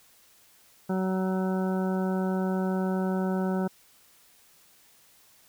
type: harmonic tone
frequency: 187.7 Hz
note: F#3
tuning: 25 cents sharp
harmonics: 1 / 2 / 3 / 4 / 5 / 7 / 8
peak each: -26 / -32 / -36 / -38 / -40 / -43 / -44 dBFS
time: 0.89-3.68 s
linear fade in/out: 10 ms
effects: white hiss -59 dBFS RMS until 5.48 s